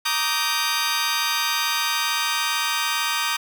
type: chord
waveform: 15% pulse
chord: Eb major seventh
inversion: second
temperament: just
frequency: 933.4 / 1166.7 / 1244.5 / 1555.6 Hz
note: Bb5 / D6 / Eb6 / G6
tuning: +2 / -12 / 0 / -14 cents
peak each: -21 dBFS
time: 0.05-3.37 s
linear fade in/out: 10 ms
effects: none